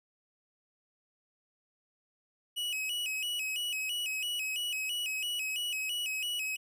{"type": "tone with vibrato", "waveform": "45% pulse", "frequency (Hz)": 2735, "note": "F7", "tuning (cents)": -37, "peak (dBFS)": -32, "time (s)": [2.56, 6.57], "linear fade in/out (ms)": 20, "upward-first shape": "square", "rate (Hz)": 3, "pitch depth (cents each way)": 120, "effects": []}